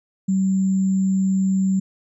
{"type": "tone with sample-and-hold", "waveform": "sine", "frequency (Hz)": 190.8, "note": "G3", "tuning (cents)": -47, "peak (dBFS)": -16, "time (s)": [0.28, 1.8], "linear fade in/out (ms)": 10, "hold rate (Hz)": 7350, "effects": ["resampled to 24000 Hz"]}